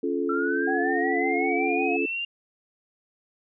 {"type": "chord", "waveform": "sine", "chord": "Db augmented", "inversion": "none", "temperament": "just", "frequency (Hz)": [277.2, 346.5, 433.1], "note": ["Db4", "F4", "A4"], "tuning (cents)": [0, -14, -27], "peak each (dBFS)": -28, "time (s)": [0.03, 2.06], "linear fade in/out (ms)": 5}
{"type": "linear sweep", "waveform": "sine", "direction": "up", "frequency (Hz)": [1332, 2810], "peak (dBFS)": -27, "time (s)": [0.29, 2.25], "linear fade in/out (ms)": 5}
{"type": "tone with vibrato", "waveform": "sine", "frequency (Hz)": 740, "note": "F#5", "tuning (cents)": 0, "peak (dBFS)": -28, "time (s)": [0.67, 1.97], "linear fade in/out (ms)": 10, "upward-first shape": "triangle", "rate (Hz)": 5.4, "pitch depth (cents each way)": 89}
{"effects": []}